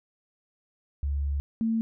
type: tone pair in turn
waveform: sine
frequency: 70.8 / 225.4 Hz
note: C#2 / A3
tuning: +37 / +42 cents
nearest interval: octave + minor sixth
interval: 2005 cents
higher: second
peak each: -25 / -23 dBFS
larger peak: second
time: 1.03-1.4 / 1.61-1.81 s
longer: first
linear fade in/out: 0 ms
effects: none

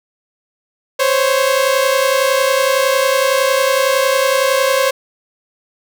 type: tone pair together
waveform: sawtooth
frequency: 520.1 / 551 Hz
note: C5 / C#5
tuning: -10 / -11 cents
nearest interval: minor second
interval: 99 cents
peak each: -11 dBFS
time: 0.99-4.91 s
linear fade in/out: 10 ms
effects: none

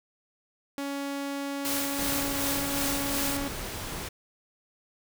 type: tone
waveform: sawtooth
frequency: 280 Hz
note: C#4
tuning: 18 cents sharp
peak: -27 dBFS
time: 0.78-3.48 s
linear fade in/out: 0 ms
type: noise with tremolo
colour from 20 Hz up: white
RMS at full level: -30 dBFS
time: 1.65-3.37 s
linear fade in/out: 0 ms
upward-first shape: sine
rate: 2.7 Hz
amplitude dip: 45%
type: noise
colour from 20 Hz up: pink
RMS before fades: -36 dBFS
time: 1.98-4.09 s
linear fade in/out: 10 ms
effects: none

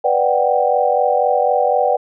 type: chord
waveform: sine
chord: G major seventh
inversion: first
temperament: equal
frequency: 493.9 / 587.3 / 740 / 784 Hz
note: B4 / D5 / F#5 / G5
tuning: 0 / 0 / 0 / 0 cents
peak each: -18 dBFS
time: 0.04-1.97 s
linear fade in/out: 10 ms
effects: none

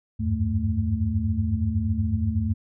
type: tone cluster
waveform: sine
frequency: 80.6 / 93.9 / 102.1 / 220.1 Hz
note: E2 / F#2 / G#2 / A3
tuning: -38 / +26 / -29 / +1 cents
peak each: -27 dBFS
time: 0.19-2.54 s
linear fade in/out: 20 ms
effects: none

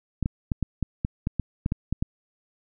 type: clicks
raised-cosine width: 5 ms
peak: -12 dBFS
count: 12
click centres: 0.227 / 0.259 / 0.518 / 0.627 / 0.827 / 1.049 / 1.271 / 1.397 / 1.661 / 1.721 / 1.926 / 2.025 s
effects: none

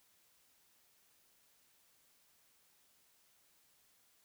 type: silence
effects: white hiss -71 dBFS RMS until 4.24 s

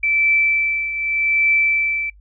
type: tone with tremolo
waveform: sine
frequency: 2325 Hz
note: D7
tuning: 18 cents flat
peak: -12 dBFS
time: 0.03-2.1 s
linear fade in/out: 5 ms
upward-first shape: triangle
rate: 0.84 Hz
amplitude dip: 70%
effects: noise-tail reverb RT60 0.1 s tail -26 dB re dry + added 50 Hz sine -44 dBFS peak until 2.2 s

